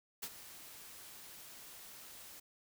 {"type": "noise with ADSR envelope", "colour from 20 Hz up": "white", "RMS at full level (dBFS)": -40, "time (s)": [0.22, 2.4], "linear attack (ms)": 14, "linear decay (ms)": 53, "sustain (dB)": -13, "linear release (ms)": 7, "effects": []}